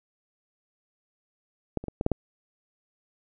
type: clicks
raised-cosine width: 2 ms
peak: -13 / -24 / -19 / -14 / -9 / -10 dBFS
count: 6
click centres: 1.773 / 1.84 / 1.883 / 2.011 / 2.064 / 2.117 s
effects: none